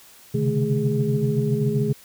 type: tone cluster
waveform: sine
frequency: 130.1 / 137.7 / 151.1 / 215.3 / 413.5 Hz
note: C3 / C#3 / D3 / A3 / G#4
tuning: -9 / -11 / +50 / -37 / -8 cents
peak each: -25 dBFS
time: 0.34-1.93 s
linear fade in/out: 10 ms
effects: tanh soft clip ceiling -7 dBFS + white hiss -49 dBFS RMS until 2.04 s